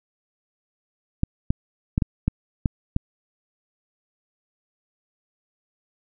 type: clicks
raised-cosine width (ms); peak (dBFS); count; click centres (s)
5; -7; 7; 1.234 / 1.505 / 1.979 / 2.022 / 2.28 / 2.658 / 2.964
effects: none